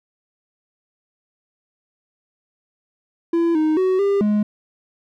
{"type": "tone with pitch steps", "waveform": "triangle", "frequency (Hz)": [336.6, 311, 373.8, 399.2, 209.4], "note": ["E4", "D#4", "F#4", "G4", "G#3"], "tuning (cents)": [36, -1, 18, 32, 15], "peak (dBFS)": -13, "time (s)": [3.33, 4.43], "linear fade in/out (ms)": 5, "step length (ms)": 220, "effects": []}